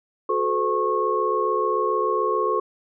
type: tone cluster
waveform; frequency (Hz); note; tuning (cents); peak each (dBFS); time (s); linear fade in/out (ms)
sine; 365.4 / 432.3 / 508 / 1093; F#4 / A4 / B4 / C#6; -22 / -31 / +49 / -25; -27 / -24 / -28 / -23; 0.29-2.6; 5
effects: none